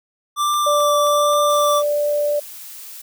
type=tone with vibrato; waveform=square; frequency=1174.7 Hz; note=D6; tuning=in tune; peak=-17 dBFS; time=0.36-1.83 s; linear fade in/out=50 ms; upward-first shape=triangle; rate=1.2 Hz; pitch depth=17 cents each way
type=click train; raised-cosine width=0.2 ms; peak=-22 dBFS; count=4; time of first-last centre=0.54-1.334 s; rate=3.78 Hz
type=tone; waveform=sine; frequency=587.3 Hz; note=D5; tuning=in tune; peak=-16 dBFS; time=0.66-2.4 s; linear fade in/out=10 ms
type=noise; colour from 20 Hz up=blue; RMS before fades=-36 dBFS; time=1.49-3.02 s; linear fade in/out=10 ms
effects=none